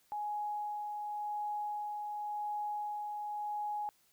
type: tone with tremolo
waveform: sine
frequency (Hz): 835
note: G#5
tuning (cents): +9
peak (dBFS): -34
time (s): 0.12-3.89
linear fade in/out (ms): 0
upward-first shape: sine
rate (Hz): 0.91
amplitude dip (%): 30
effects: white hiss -70 dBFS RMS until 4.12 s